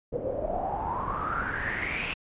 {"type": "noise with low-pass filter sweep", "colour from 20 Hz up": "pink", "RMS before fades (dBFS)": -31, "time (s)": [0.12, 2.14], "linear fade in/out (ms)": 10, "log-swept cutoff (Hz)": [470, 2700], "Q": 9.6, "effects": ["resampled to 8000 Hz"]}